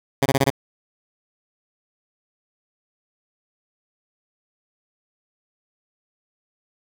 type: tone bursts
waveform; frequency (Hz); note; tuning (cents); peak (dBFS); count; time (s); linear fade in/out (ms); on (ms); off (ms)
10% pulse; 136.8; C#3; -23; -7; 5; 0.22-0.502; 5; 38; 23
effects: none